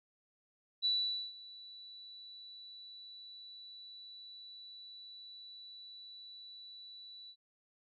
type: tone with ADSR envelope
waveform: sine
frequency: 3953 Hz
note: B7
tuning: 1 cent sharp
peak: -28 dBFS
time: 0.82-7.36 s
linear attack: 33 ms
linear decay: 470 ms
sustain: -21 dB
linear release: 64 ms
effects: none